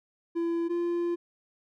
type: tone pair in turn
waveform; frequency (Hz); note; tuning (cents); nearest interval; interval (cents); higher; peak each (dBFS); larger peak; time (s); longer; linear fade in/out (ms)
triangle; 337.2 / 345.1; E4 / F4; +39 / -21; unison; 40; second; -24; neither; 0.35-0.69 / 0.69-1.16; second; 20
effects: none